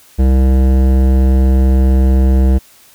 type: tone with hard clipping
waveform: sine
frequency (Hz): 65.41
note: C2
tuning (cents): 0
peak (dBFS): -9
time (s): 0.18-2.59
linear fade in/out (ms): 20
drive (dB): 15
effects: white hiss -45 dBFS RMS until 2.94 s